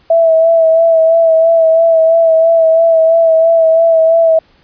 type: tone with vibrato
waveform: sine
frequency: 655 Hz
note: E5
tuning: 11 cents flat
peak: -5 dBFS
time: 0.1-4.39 s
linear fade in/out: 5 ms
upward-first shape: sine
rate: 3 Hz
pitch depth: 29 cents each way
effects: pink hiss -50 dBFS RMS until 4.63 s + resampled to 11025 Hz